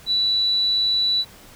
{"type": "tone", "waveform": "sine", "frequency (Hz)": 3951, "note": "B7", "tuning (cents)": 0, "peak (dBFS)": -17, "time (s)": [0.06, 1.25], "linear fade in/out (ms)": 50, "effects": ["pink hiss -46 dBFS RMS until 1.55 s"]}